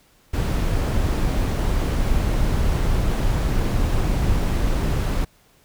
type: noise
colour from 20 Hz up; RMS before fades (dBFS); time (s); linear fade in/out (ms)
brown; -20; 0.33-5.25; 10
effects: pink hiss -57 dBFS RMS until 5.64 s